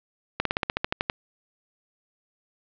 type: slowing click train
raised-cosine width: 0.3 ms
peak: -7 dBFS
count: 11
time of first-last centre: 0.4-1.099 s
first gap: 53 ms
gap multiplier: 1.06
effects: low-pass 4000 Hz 12 dB/octave